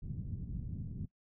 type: low-pass noise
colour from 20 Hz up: white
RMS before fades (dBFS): -41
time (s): 0.02-1.06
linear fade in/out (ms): 5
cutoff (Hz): 180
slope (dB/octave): 24
effects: noise-tail reverb RT60 0.1 s tail -19 dB re dry